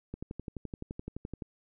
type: click train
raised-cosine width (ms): 3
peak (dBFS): -25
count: 16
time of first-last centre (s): 0.14-1.422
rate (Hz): 11.7
effects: none